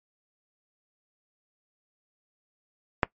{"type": "click", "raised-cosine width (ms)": 0.5, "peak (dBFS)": -4, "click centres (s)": 3.032, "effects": ["noise-tail reverb RT60 0.1 s tail -21 dB re dry", "MP3 32 kbps"]}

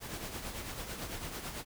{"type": "noise with tremolo", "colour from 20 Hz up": "pink", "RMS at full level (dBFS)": -39, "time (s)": [0, 1.65], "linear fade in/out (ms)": 50, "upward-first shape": "triangle", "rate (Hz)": 9, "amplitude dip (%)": 55, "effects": []}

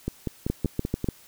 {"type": "two click trains", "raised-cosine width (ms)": 3, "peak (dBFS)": [-11, -14], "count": [5, 6], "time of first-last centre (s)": [[0.5, 1.087], [0.08, 1.043]], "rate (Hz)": [6.81, 5.19], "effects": ["white hiss -53 dBFS RMS until 1.27 s"]}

